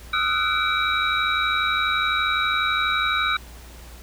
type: tone cluster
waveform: sine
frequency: 1252 / 1344 / 1489 / 2319 / 3832 Hz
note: D#6 / E6 / F#6 / D7 / A#7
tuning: +10 / +33 / +11 / -22 / +47 cents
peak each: -26 dBFS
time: 0.13-3.37 s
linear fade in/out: 5 ms
effects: added 59 Hz sine -41 dBFS peak until 4.02 s + pink hiss -46 dBFS RMS until 4.02 s